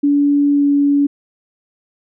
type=tone with pitch glide; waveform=sine; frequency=286.6 to 284.8 Hz; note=D4 to C#4; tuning=-42 to +47 cents; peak=-10 dBFS; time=0.03-1.07 s; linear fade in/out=10 ms; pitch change=-11 cents; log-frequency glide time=0.52-0.66 s; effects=none